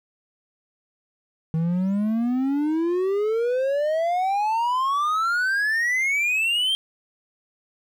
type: exponential sweep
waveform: triangle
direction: up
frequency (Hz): 158.5 to 3198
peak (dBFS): -18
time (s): 1.54-6.75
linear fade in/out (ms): 0
effects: 10-bit